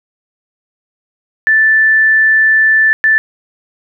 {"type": "tone bursts at uneven times", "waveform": "sine", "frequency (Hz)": 1760, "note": "A6", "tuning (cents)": 0, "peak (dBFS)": -6, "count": 2, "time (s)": [[1.47, 2.93], [3.04, 3.18]], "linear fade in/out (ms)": 0, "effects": []}